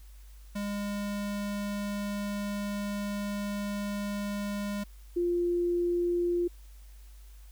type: tone pair in turn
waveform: square / sine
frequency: 203.7 / 348.9 Hz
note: G#3 / F4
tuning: -33 / -2 cents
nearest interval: major sixth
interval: 931 cents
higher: second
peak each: -32 / -25 dBFS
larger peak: second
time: 0.55-4.84 / 5.16-6.48 s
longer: first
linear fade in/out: 10 ms
effects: added 50 Hz sine -47 dBFS peak until 7.51 s + white hiss -62 dBFS RMS until 7.51 s